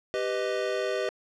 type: chord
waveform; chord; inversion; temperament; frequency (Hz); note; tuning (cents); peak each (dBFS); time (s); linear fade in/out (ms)
square; G augmented; none; equal with one note detuned; 392 / 497.9 / 622.3; G4 / B4 / D#5; 0 / +14 / 0; -32; 0.14-1.09; 0
effects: low-pass 5000 Hz 12 dB/octave